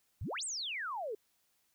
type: exponential two-way sweep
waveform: sine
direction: up then down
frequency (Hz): 68 to 8870 to 399.4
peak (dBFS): -36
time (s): 0.21-1.15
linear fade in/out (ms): 5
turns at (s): 0.44
effects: white hiss -75 dBFS RMS until 1.74 s